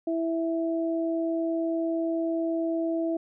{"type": "tone pair together", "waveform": "sine", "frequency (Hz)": [329.6, 658.6], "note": ["E4", "E5"], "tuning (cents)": [0, -2], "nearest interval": "octave", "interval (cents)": 1198, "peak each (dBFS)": [-26, -30], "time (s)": [0.07, 3.17], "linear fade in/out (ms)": 5, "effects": []}